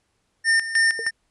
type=tone with tremolo; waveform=square; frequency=1812 Hz; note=A#6; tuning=50 cents flat; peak=-16 dBFS; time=0.44-1.11 s; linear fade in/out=50 ms; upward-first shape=square; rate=3.2 Hz; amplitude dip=75%
type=tone with exponential decay; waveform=sine; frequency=455.1 Hz; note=A#4; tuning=42 cents flat; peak=-25 dBFS; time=0.99-1.07 s; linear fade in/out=1 ms; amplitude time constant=16 ms
effects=pink hiss -70 dBFS RMS until 1.3 s + resampled to 24000 Hz